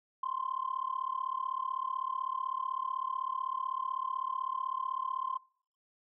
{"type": "tone with amplitude modulation", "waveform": "sine", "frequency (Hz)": 1046.5, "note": "C6", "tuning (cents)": 0, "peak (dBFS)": -28, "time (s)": [0.23, 5.38], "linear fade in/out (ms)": 5, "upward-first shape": "sine", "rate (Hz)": 35.9, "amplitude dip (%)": 95, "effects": ["noise-tail reverb RT60 0.5 s tail -21 dB re dry", "tanh soft clip ceiling -24 dBFS"]}